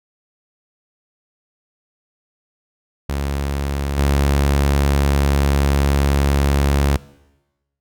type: tone with level steps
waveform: sawtooth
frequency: 70.2 Hz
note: C#2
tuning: 22 cents sharp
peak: -16 / -10 dBFS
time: 3.09-6.97 s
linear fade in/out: 5 ms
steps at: 3.97 s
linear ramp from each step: 20 ms
effects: noise-tail reverb RT60 1.0 s tail -20 dB re dry